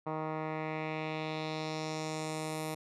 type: tone with low-pass filter sweep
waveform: 10% pulse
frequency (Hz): 156.5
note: D#3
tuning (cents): +10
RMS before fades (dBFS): -37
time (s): 0.06-2.75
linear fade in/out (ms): 10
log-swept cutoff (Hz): 1200 to 12000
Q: 1.9
effects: none